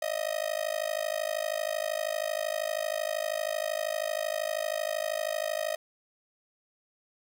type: tone with amplitude modulation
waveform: 45% pulse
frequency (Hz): 627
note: D#5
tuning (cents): +13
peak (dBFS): -25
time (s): 0.02-5.76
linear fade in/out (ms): 5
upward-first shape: sine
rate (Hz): 52.8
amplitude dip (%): 100
effects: none